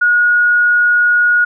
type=tone; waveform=sine; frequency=1447 Hz; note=F#6; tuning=39 cents flat; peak=-8 dBFS; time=0.01-1.45 s; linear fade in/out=10 ms; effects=none